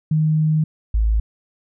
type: tone pair in turn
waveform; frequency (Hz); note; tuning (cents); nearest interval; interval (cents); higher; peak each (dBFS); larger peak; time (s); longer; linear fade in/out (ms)
sine; 155.56 / 54.23; D#3 / A1; 0 / -24; octave + tritone; 1824; first; -14; neither; 0.11-0.64 / 0.94-1.2; first; 5
effects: none